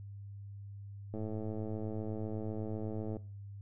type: click train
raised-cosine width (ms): 2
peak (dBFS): -27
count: 220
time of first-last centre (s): 1.14-3.168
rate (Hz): 108
effects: noise-tail reverb RT60 0.5 s tail -22 dB re dry + added 100 Hz sine -44 dBFS peak until 3.61 s